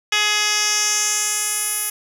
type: tone with band-pass filter sweep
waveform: 10% pulse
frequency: 420 Hz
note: G#4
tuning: 19 cents sharp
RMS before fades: -20 dBFS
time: 0.12-1.9 s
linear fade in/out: 5 ms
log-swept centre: 3700 to 12000 Hz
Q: 2
effects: none